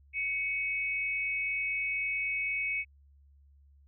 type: tone pair together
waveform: sine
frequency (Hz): 2229 / 2558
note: C#7 / D#7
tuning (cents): +9 / +47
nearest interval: major second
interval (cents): 238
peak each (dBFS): -31 / -34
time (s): 0.13-2.85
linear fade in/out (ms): 50
effects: added 70 Hz sine -57 dBFS peak until 3.87 s